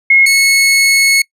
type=tone pair in turn; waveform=sine / sawtooth; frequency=2163 / 2191 Hz; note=C#7 / C#7; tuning=-43 / -21 cents; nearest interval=unison; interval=22 cents; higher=second; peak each=-4 dBFS; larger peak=neither; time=0.1-0.26 / 0.26-1.22 s; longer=second; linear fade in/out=5 ms; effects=noise-tail reverb RT60 0.1 s tail -24 dB re dry + resampled to 32000 Hz